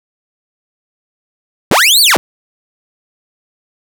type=linear two-way sweep; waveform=sawtooth; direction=up then down; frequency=89 to 4704 to 89 Hz; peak=-3 dBFS; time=1.71-2.17 s; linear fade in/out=0 ms; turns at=2.01 s; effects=none